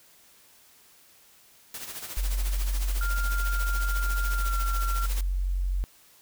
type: noise with tremolo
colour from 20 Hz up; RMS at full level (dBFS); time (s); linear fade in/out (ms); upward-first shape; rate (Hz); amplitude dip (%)
white; -36; 1.74-5.21; 2; sine; 14; 60
type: tone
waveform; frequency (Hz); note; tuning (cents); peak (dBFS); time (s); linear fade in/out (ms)
sine; 45.82; F#1; -16; -24; 2.17-5.84; 0
type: tone with pitch glide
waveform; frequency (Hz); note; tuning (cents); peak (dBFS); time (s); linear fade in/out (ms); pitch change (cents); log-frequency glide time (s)
sine; 1396.9 to 1369.7; F6 to F6; 0 to -34; -31; 3.01-5.06; 2; -34; 4.33-4.54
effects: white hiss -57 dBFS RMS until 6.21 s